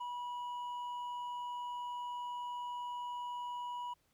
sine tone with hard clipping, 975 Hz, B5, 23 cents flat, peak -40 dBFS, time 0-3.94 s, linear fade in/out 10 ms, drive 4 dB, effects pink hiss -75 dBFS RMS until 4.13 s

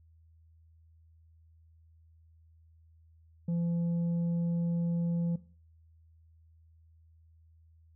sine tone with tanh clipping, 170.2 Hz, F3, 44 cents flat, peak -29 dBFS, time 3.48-5.36 s, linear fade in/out 5 ms, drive 4 dB, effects noise-tail reverb RT60 0.4 s tail -17 dB re dry + added 81 Hz sine -58 dBFS peak until 7.95 s

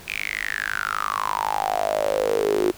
sawtooth tone with high-pass filter sweep, 51.91 Hz, G#1, in tune, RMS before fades -24 dBFS, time 0.07-2.72 s, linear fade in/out 20 ms, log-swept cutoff 2500 to 350 Hz, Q 10, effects pink hiss -44 dBFS RMS until 2.77 s

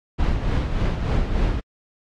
brown noise with tremolo, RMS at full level -19 dBFS, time 0.18-1.61 s, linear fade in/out 20 ms, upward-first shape sine, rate 3.4 Hz, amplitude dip 50%, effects low-pass 4000 Hz 12 dB/octave + AAC 64 kbps

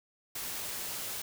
white noise, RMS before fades -38 dBFS, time 0.35-1.22 s, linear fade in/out 5 ms, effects none

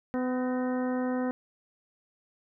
harmonic tone with a mistuned harmonic, 252.7 Hz, B3, 40 cents sharp, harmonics 1 / 2 / 3 / 4 / 5 / 6 / 7, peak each -28 / -33 / -39 / -43 / -45 / -45 / -46 dBFS, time 0.14-1.31 s, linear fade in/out 0 ms, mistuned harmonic 7, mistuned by +69 cents, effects none

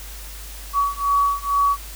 sine beating tone pair, 1131 / 1133.2 Hz, C#6 / C#6, +34 / +38 cents, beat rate 2.2 Hz, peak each -20 dBFS, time 0.73-1.77 s, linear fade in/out 50 ms, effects added 50 Hz sine -35 dBFS peak until 1.95 s + white hiss -39 dBFS RMS until 1.95 s

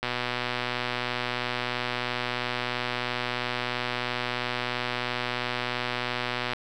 click train, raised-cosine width 0.3 ms, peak -12 dBFS, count 801, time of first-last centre 0.03-6.534 s, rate 123 Hz, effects none

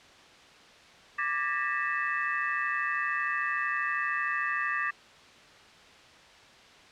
sine tone cluster, 1177 / 1639 / 1811 / 1944 / 2618 Hz, D6 / G#6 / A6 / B6 / E7, +3 / -23 / +49 / -28 / -13 cents, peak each -32 / -36 / -32 / -34 / -38 dBFS, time 1.18-4.91 s, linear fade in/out 10 ms, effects white hiss -53 dBFS RMS until 6.91 s + low-pass 4000 Hz 12 dB/octave

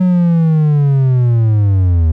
triangle linear sweep, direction down, 185 to 77.78 Hz, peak -6 dBFS, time 0-2.12 s, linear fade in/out 10 ms, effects none

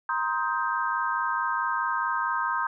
sine chord, C minor seventh, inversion third, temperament just, 941.9 / 1046.5 / 1255.8 / 1569.8 Hz, Bb5 / C6 / Eb6 / G6, +18 / 0 / +16 / +2 cents, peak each -30 dBFS, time 0.09-2.67 s, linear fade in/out 2 ms, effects none

